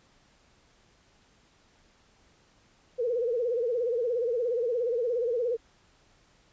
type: tone with vibrato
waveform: sine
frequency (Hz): 477.3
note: A#4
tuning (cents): +41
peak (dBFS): -25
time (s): 2.98-5.57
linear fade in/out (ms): 20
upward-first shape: sine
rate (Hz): 17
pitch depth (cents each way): 110
effects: pink hiss -63 dBFS RMS until 6.52 s + resampled to 16000 Hz